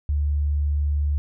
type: tone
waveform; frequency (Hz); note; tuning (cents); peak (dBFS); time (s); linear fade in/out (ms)
sine; 73; D2; -10; -19; 0.09-1.18; 0
effects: none